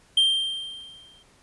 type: tone with exponential decay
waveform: triangle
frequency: 3165 Hz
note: G7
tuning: 16 cents sharp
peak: -13 dBFS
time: 0.17-1.23 s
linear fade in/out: 5 ms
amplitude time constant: 230 ms
effects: pink hiss -58 dBFS RMS until 1.42 s + resampled to 24000 Hz